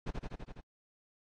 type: noise with echo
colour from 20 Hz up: brown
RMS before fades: -34 dBFS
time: 0.06-0.11 s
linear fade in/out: 10 ms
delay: 83 ms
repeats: 6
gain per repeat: -2 dB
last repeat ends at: 0.608 s
effects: low-pass 5000 Hz 12 dB/octave + AAC 32 kbps